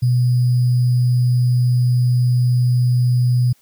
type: tone with sample-and-hold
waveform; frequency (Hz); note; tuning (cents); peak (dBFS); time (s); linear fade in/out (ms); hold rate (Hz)
sine; 123.6; B2; +2; -12; 0.02-3.53; 10; 4900
effects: white hiss -57 dBFS RMS until 3.61 s